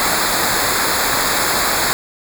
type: noise with comb filter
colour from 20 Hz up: pink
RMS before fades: -17 dBFS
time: 0-1.93 s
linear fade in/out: 0 ms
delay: 0.34 ms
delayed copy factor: -0.85
effects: none